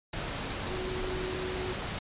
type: tone in noise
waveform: sine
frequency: 370 Hz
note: F#4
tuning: in tune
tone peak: -35 dBFS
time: 0.7-1.73 s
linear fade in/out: 5 ms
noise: pink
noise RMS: -35 dBFS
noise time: 0.13-1.99 s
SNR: -3 dB
effects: resampled to 8000 Hz